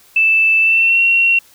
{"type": "tone with pitch glide", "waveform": "sine", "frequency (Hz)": [2641, 2733], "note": ["E7", "F7"], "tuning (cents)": [3, -38], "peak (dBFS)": -9, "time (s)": [0.16, 1.39], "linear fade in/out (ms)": 5, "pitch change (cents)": 59, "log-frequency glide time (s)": [0.6, 1], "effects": ["white hiss -48 dBFS RMS until 1.54 s"]}